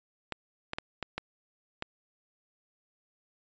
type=clicks; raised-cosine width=0.3 ms; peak=-17 dBFS; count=6; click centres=0.323 / 0.734 / 0.785 / 1.027 / 1.18 / 1.824 s; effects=resampled to 16000 Hz